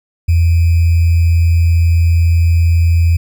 sine tone with sample-and-hold, 83.9 Hz, E2, 31 cents sharp, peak -7 dBFS, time 0.28-3.17 s, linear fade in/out 10 ms, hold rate 2450 Hz, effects none

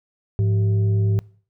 sine tone with frequency modulation, 104.8 Hz, G#2, 16 cents sharp, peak -16 dBFS, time 0.39-1.19 s, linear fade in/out 0 ms, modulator 280 Hz, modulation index 0.38, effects noise-tail reverb RT60 0.5 s tail -24 dB re dry

